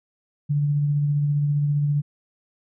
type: tone with tremolo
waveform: sine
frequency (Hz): 145.6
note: D3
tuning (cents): -15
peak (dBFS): -17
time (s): 0.49-2.02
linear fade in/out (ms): 20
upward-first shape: triangle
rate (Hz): 15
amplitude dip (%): 30
effects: none